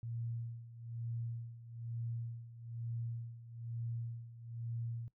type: tone with tremolo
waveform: sine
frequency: 116.54 Hz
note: A#2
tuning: in tune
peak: -37 dBFS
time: 0.03-5.08 s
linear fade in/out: 0 ms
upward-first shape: sine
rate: 1.1 Hz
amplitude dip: 80%
effects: noise-tail reverb RT60 0.1 s tail -19 dB re dry